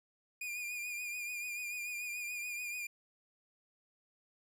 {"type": "tone with vibrato", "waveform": "45% pulse", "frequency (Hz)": 2432, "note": "D#7", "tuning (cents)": -40, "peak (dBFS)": -38, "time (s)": [0.41, 2.87], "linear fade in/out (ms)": 5, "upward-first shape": "triangle", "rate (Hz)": 6.9, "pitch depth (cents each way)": 49, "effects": []}